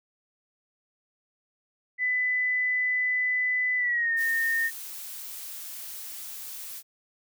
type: tone with pitch glide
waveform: sine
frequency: 2000 to 1834 Hz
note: B6 to A#6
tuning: +21 to -29 cents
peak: -23 dBFS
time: 1.98-4.71 s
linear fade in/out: 50 ms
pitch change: -150 cents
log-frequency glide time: 3.77-4.12 s
type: noise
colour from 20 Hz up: blue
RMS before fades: -39 dBFS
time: 4.16-6.83 s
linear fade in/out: 50 ms
effects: none